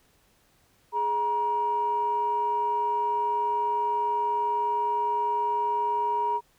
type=tone pair together; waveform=sine; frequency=419.6 / 950.2 Hz; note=G#4 / A#5; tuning=+18 / +33 cents; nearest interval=octave + major second; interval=1415 cents; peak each=-32 / -23 dBFS; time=0.92-6.41 s; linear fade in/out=50 ms; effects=tanh soft clip ceiling -17 dBFS + pink hiss -64 dBFS RMS until 6.58 s